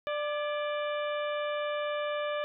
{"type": "harmonic tone with a mistuned harmonic", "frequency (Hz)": 592, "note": "D5", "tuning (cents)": 14, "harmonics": [1, 2, 3, 4, 5, 6], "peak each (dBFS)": [-31, -37, -41, -43, -45, -47], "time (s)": [0.07, 2.44], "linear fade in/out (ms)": 0, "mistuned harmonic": 3, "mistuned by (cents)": -59, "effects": []}